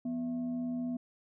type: tone with frequency modulation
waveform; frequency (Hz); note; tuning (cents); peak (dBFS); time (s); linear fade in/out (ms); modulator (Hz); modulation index
sine; 246.9; B3; 0; -32; 0.05-0.97; 5; 418; 0.35
effects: none